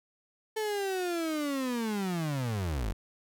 35% pulse linear sweep, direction down, 440 to 42.15 Hz, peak -28 dBFS, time 0.56-2.93 s, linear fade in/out 10 ms, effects none

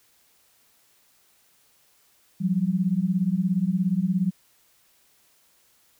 sine beating tone pair, 174.61 / 191.61 Hz, F3 / G3, 0 / -39 cents, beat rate 17 Hz, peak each -24 / -23 dBFS, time 2.4-4.31 s, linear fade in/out 20 ms, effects white hiss -62 dBFS RMS until 5.99 s

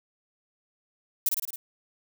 violet noise with echo, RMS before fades -23 dBFS, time 1.26-1.29 s, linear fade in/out 2 ms, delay 54 ms, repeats 5, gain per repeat -3 dB, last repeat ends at 1.56 s, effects none

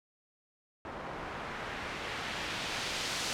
white noise with low-pass filter sweep, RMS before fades -38 dBFS, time 0.85-3.33 s, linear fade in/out 0 ms, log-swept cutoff 1000 to 5500 Hz, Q 0.87, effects none

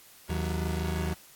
30% pulse tone pair together, 79.33 / 185 Hz, D#2 / F#3, +34 / 0 cents, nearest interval octave + minor third, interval 1466 cents, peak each -27 / -31 dBFS, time 0.29-1.14 s, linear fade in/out 10 ms, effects white hiss -54 dBFS RMS until 1.35 s + AAC 64 kbps

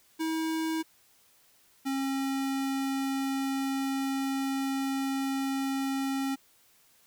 square tone pair in turn, 321 / 270.5 Hz, E4 / C#4, -46 / -42 cents, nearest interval minor third, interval 296 cents, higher first, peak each -29 / -29 dBFS, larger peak neither, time 0.19-0.83 / 1.85-6.36 s, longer second, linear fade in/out 20 ms, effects white hiss -63 dBFS RMS until 7.06 s

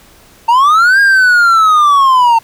triangle linear two-way sweep, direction up then down, 900 to 1630 to 900 Hz, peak -3 dBFS, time 0.48-2.39 s, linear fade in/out 10 ms, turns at 1 s, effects pink hiss -43 dBFS RMS until 2.43 s

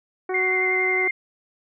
harmonic tone, 371.7 Hz, F#4, 8 cents sharp, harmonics 1 / 2 / 3 / 4 / 5 / 6, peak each -25 / -31 / -36 / -37 / -40 / -43 dBFS, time 0.29-1.08 s, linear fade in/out 5 ms
sine tone with vibrato, 2093 Hz, C7, in tune, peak -20 dBFS, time 0.34-1.11 s, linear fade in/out 5 ms, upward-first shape sine, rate 11 Hz, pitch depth 19 cents each way
effects none

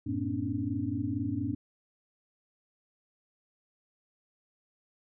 sine tone cluster, 94.8 / 112.9 / 234.7 / 267.2 / 291.5 Hz, F#2 / A2 / A#3 / C4 / D4, +43 / +45 / +12 / +36 / -13 cents, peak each -37 / -36 / -39 / -35 / -34 dBFS, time 0.06-1.55 s, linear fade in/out 10 ms, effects none

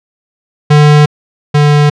square tone pair in turn, 148.8 / 147.35 Hz, D3 / D3, +23 / +6 cents, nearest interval unison, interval 17 cents, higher first, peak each -3 / -5 dBFS, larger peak first, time 0.7-1.06 / 1.54-1.9 s, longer neither, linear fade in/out 10 ms, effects low-pass 5000 Hz 12 dB/octave

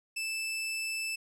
sawtooth tone, 2637 Hz, E7, in tune, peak -29 dBFS, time 0.16-1.16 s, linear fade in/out 10 ms, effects low-pass 12000 Hz 12 dB/octave

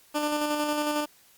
15% pulse tone with tremolo, 297.8 Hz, D4, 24 cents sharp, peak -18 dBFS, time 0.14-1.06 s, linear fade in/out 20 ms, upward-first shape square, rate 11 Hz, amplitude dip 30%, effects white hiss -58 dBFS RMS until 1.37 s + Opus 48 kbps

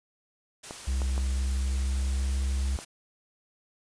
white noise, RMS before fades -42 dBFS, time 0.63-2.85 s, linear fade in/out 10 ms
clicks, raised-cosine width 1 ms, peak -23 dBFS, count 4, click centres 0.709 / 1.018 / 1.179 / 2.789 s
triangle tone with pitch glide, 65.41 to 66.71 Hz, C2 to C2, 0 to +34 cents, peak -23 dBFS, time 0.87-2.77 s, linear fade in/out 10 ms, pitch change +34 cents, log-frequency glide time 1.24-2.42 s
effects resampled to 22050 Hz

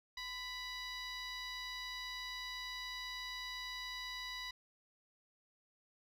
sine tone with frequency modulation, 2951 Hz, F#7, 5 cents flat, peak -39 dBFS, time 0.17-4.51 s, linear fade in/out 5 ms, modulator 968 Hz, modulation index 2, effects tanh soft clip ceiling -41 dBFS

